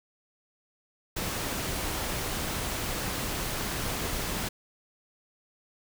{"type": "noise", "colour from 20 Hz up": "pink", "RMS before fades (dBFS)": -32, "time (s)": [1.16, 4.49], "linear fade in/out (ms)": 10, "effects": []}